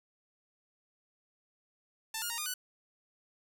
5% pulse tone with pitch steps, 889 / 1424 / 932 / 1219 / 1487 Hz, A5 / F6 / A#5 / D#6 / F#6, +18 / +33 / -1 / -36 / +8 cents, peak -23 dBFS, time 2.14-2.54 s, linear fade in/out 5 ms, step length 80 ms, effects 10-bit

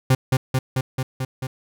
40% pulse tone with echo, 130.2 Hz, C3, 8 cents flat, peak -12 dBFS, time 0.1-0.15 s, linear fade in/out 5 ms, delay 220 ms, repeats 6, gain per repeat -2 dB, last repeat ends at 1.47 s, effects none

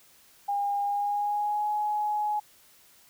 sine tone with pitch glide, 809 to 840 Hz, G#5 to G#5, -46 to +19 cents, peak -25 dBFS, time 0.48-2.4 s, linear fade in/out 10 ms, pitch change +65 cents, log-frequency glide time 0.82-1.69 s, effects white hiss -58 dBFS RMS until 3.09 s

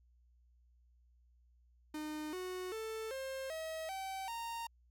45% pulse tone with pitch steps, 305.4 / 367.4 / 442 / 531.7 / 639.7 / 769.6 / 925.8 Hz, D#4 / F#4 / A4 / C5 / D#5 / G5 / A#5, -32 / -12 / +8 / +28 / +48 / -32 / -12 cents, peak -40 dBFS, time 1.94-4.67 s, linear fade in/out 5 ms, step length 390 ms, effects added 60 Hz sine -65 dBFS peak until 4.9 s

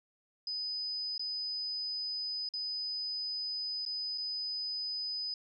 sine tone with dropouts, 5000 Hz, D#8, 8 cents sharp, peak -34 dBFS, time 0.47-5.34 s, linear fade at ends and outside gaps 2 ms, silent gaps 1.179-1.194 / 2.489-2.537 / 3.852-3.862 / 4.177-4.181 s, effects none

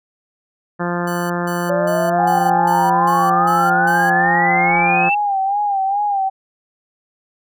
harmonic tone, 174.61 Hz, F3, in tune, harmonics 1 / 2 / 3 / 4 / 5 / 6 / 7 / 8 / 9 / 10, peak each -22 / -25 / -27 / -28 / -29 / -30 / -30 / -31 / -32 / -32 dBFS, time 0.79-5.1 s, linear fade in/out 20 ms
5% pulse tone bursts, 1499 Hz, F#6, 22 cents sharp, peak -21 dBFS, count 8, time 1.07-4.1 s, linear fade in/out 5 ms, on 230 ms, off 170 ms
sine exponential sweep, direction up, 563 to 2700 Hz, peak -16 dBFS, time 1.69-5.15 s, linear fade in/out 10 ms
sine tone with vibrato, 799 Hz, G5, 33 cents sharp, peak -15 dBFS, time 2.18-6.3 s, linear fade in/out 20 ms, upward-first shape sine, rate 2.4 Hz, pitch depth 70 cents each way
effects none

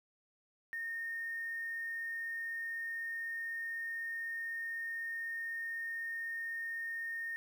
sine tone with quantisation, 1836 Hz, A#6, 27 cents flat, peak -37 dBFS, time 0.73-7.36 s, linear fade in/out 0 ms, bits 10, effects none

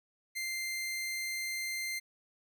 sawtooth tone, 2090 Hz, C7, 2 cents flat, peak -31 dBFS, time 0.35-2 s, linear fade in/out 20 ms, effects none

